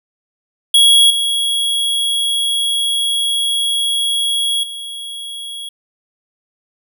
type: tone with level steps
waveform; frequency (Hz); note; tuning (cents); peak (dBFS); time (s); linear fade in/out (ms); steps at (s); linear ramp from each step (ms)
square; 3322; G#7; 0; -7 / -15 / -26; 0.74-5.69; 5; 1.1 / 4.63; 5
effects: none